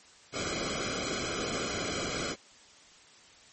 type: noise with comb filter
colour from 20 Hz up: pink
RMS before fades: -33 dBFS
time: 0.32-2.36 s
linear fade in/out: 50 ms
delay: 1.1 ms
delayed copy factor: -0.9
effects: white hiss -56 dBFS RMS until 3.52 s + MP3 32 kbps